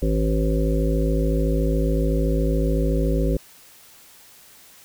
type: harmonic tone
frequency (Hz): 53.8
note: A1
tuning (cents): -38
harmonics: 1 / 3 / 5 / 7 / 9 / 10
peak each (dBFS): -20 / -25 / -27 / -28 / -30 / -30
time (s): 0.02-3.37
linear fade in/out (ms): 5
effects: white hiss -49 dBFS RMS until 4.84 s